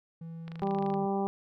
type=tone with pitch glide; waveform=triangle; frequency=164.81 to 153.77 Hz; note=E3 to D#3; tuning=0 to -20 cents; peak=-37 dBFS; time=0.21-1.06 s; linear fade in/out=5 ms; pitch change=-120 cents; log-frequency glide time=0.72-0.81 s
type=click train; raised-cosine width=0.3 ms; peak=-30 dBFS; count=13; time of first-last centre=0.48-0.94 s; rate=26.1 Hz
type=harmonic tone; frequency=196.8 Hz; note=G3; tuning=7 cents sharp; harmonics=1 / 2 / 3 / 4 / 5 / 6; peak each=-31 / -32 / -41 / -33 / -42 / -46 dBFS; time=0.62-1.27 s; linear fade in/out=0 ms
effects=none